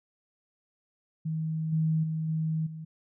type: tone with level steps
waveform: sine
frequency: 158.8 Hz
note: D#3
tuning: 36 cents sharp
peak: -28 / -23 / -28 / -26 / -37 dBFS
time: 1.25-2.85 s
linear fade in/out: 10 ms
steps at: 1.72 / 2.03 / 2.28 / 2.66 s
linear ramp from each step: 10 ms
effects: none